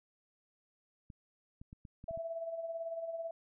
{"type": "clicks", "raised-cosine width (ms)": 5, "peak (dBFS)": -37, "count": 7, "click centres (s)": [1.102, 1.615, 1.729, 1.852, 2.041, 2.11, 2.175]}
{"type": "tone with tremolo", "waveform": "sine", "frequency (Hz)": 662, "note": "E5", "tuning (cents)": 7, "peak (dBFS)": -35, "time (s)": [2.08, 3.31], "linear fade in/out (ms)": 5, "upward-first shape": "sine", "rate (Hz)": 18, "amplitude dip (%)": 55}
{"effects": []}